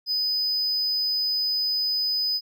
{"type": "tone", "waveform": "triangle", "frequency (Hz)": 5000, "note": "D#8", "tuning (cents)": 8, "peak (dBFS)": -21, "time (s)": [0.06, 2.41], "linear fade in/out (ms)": 50, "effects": []}